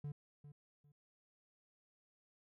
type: tone with echo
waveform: triangle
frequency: 145.8 Hz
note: D3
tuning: 12 cents flat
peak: -39 dBFS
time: 0.04-0.12 s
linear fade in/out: 5 ms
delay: 400 ms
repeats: 2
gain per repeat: -12 dB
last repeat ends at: 0.92 s
effects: none